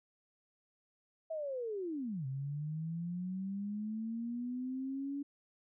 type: linear two-way sweep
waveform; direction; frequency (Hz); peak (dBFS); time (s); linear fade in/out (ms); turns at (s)
sine; down then up; 656 to 130.81 to 285.1; -36; 1.3-5.23; 10; 2.26
effects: none